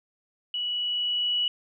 sine tone with level ramp, 2938 Hz, F#7, 13 cents flat, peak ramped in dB -27 to -22 dBFS, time 0.54-1.48 s, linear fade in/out 2 ms, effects none

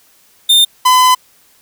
45% pulse tone pair in turn, 3618 / 1011.5 Hz, A7 / B5, +48 / +41 cents, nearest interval octave + minor seventh, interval 2207 cents, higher first, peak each -6 dBFS, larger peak neither, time 0.49-0.65 / 0.85-1.15 s, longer second, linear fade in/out 10 ms, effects white hiss -50 dBFS RMS until 1.61 s

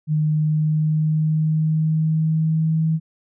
sine tone with pitch glide, 153.4 to 159.91 Hz, D#3 to D#3, -24 to +48 cents, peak -16 dBFS, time 0.07-3 s, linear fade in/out 50 ms, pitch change +72 cents, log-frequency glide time 0.26-2.88 s, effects none

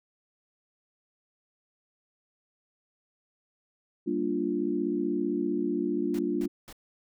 sine chord, G minor seventh, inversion none, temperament equal, 196 / 233.1 / 293.7 / 349.2 Hz, G3 / Bb3 / D4 / F4, 0 / 0 / 0 / 0 cents, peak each -35 / -33 / -30 / -30 dBFS, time 4.06-6.48 s, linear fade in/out 20 ms
pink noise bursts, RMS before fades -46 dBFS, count 3, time 6.14-6.727 s, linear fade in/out 2 ms, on 49 ms, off 220 ms
effects none

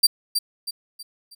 sawtooth tone with echo, 4699 Hz, D8, in tune, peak -8 dBFS, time 0.03-0.07 s, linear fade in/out 10 ms, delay 320 ms, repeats 4, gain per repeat -8 dB, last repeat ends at 1.35 s, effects none

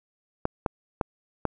clicks, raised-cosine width 1 ms, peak -10 dBFS, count 4, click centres 0.454 / 0.662 / 1.012 / 1.453 s, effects none

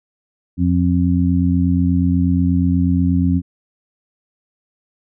harmonic tone, 88.3 Hz, F2, 20 cents sharp, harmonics 1 / 2 / 3, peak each -17 / -17 / -17 dBFS, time 0.57-3.42 s, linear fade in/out 50 ms, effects none

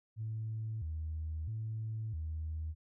sine tone with vibrato, 93.2 Hz, F#2, 13 cents sharp, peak -35 dBFS, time 0.16-2.75 s, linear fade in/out 50 ms, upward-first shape square, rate 0.76 Hz, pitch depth 290 cents each way, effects tanh soft clip ceiling -31 dBFS

